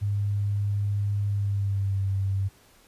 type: tone with pitch glide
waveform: sine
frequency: 101.7 to 97.33 Hz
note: G#2 to G2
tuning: -36 to -12 cents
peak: -23 dBFS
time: 0.01-2.49 s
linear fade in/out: 20 ms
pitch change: -76 cents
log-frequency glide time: 1.27-2.02 s
effects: pink hiss -57 dBFS RMS until 2.87 s + resampled to 32000 Hz